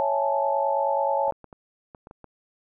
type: chord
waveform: sine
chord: A major seventh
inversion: first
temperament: equal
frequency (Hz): 554.4 / 659.3 / 830.6 / 880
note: C#5 / E5 / G#5 / A5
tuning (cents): 0 / 0 / 0 / 0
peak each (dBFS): -25 / -30 / -28 / -25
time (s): 0-1.31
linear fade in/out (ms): 0
type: clicks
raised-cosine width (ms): 1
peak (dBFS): -29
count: 8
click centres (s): 1.281 / 1.323 / 1.443 / 1.528 / 1.948 / 2.071 / 2.111 / 2.243
effects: none